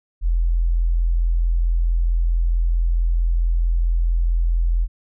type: tone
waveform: sine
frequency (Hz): 42.27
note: E1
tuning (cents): +44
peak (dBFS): -15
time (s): 0.21-4.88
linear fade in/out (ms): 50
effects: none